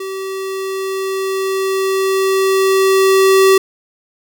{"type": "tone with level ramp", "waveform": "square", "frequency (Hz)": 384.4, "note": "G4", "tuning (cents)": -34, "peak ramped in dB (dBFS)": [-23, -7], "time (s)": [0, 3.58], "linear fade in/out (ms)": 5, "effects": []}